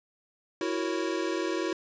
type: chord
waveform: square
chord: F# dominant seventh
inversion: third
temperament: equal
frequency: 329.6 / 370 / 466.2 / 554.4 Hz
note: E4 / F#4 / A#4 / C#5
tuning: 0 / 0 / 0 / 0 cents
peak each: -32 / -33 / -38 / -38 dBFS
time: 0.61-1.73 s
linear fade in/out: 2 ms
effects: resampled to 16000 Hz + 10-bit